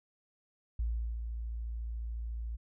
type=tone with ADSR envelope; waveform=sine; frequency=57 Hz; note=A#1; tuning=38 cents flat; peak=-29 dBFS; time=0.79-2.57 s; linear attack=5 ms; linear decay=390 ms; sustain=-6 dB; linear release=20 ms; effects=none